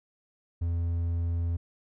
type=tone; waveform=triangle; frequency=84.9 Hz; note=F2; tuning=48 cents flat; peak=-24 dBFS; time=0.61-1.57 s; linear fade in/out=10 ms; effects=none